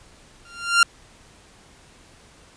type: tone with exponential growth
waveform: sawtooth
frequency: 1390 Hz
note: F6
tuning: 9 cents flat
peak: -6 dBFS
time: 0.45-0.83 s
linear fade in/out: 2 ms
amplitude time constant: 82 ms
effects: pink hiss -51 dBFS RMS until 2.56 s + resampled to 22050 Hz